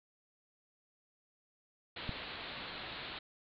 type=low-pass noise; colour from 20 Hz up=white; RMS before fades=-45 dBFS; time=1.96-3.19 s; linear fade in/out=5 ms; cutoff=4300 Hz; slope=96 dB/octave
type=click; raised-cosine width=5 ms; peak=-25 dBFS; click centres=2.093 s
effects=none